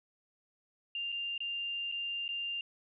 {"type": "tone with dropouts", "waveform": "sine", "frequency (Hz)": 2794, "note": "F7", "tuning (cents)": 0, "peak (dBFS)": -34, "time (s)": [0.95, 2.61], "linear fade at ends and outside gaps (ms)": 2, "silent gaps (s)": [[1.12, 1.124], [1.379, 1.404], [1.916, 1.922], [2.28, 2.289]], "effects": []}